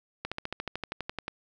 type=slowing click train; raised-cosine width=0.3 ms; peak=-17 dBFS; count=14; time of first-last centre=0.25-1.281 s; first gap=66 ms; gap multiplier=1.03; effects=none